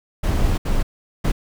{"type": "noise bursts at uneven times", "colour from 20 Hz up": "brown", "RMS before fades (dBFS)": -18, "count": 3, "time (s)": [[0.23, 0.58], [0.65, 0.83], [1.24, 1.32]], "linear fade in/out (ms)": 10, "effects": []}